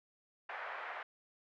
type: band-pass noise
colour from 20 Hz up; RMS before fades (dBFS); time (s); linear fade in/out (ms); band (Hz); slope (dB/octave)
white; -44; 0.49-1.03; 5; 580 to 1900; 24
effects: none